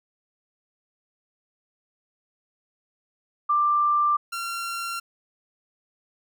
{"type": "tone pair in turn", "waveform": ["sine", "sawtooth"], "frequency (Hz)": [1183, 1372.2], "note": ["D6", "F6"], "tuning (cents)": [12, -31], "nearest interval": "minor third", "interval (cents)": 257, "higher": "second", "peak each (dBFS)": [-18, -25], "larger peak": "first", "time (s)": [[3.49, 4.17], [4.32, 5]], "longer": "neither", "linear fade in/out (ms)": 10, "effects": []}